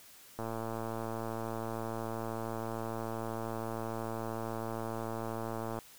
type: click train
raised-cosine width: 1 ms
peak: -24 dBFS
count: 611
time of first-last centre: 0.39-5.788 s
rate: 113 Hz
effects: white hiss -56 dBFS RMS until 5.98 s